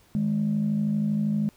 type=tone pair together; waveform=sine; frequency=157.4 / 210.1 Hz; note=D#3 / G#3; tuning=+20 / +20 cents; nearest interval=perfect fourth; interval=500 cents; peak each=-27 / -22 dBFS; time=0.15-1.49 s; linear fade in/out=0 ms; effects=tanh soft clip ceiling -17 dBFS + pink hiss -59 dBFS RMS until 1.56 s